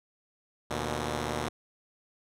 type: tone pair together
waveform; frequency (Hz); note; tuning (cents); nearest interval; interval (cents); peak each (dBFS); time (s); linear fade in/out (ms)
5% pulse; 75.66 / 120.1; D#2 / B2; -48 / -48; minor sixth; 800; -22; 0.7-1.49; 10
effects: low-pass 11000 Hz 12 dB/octave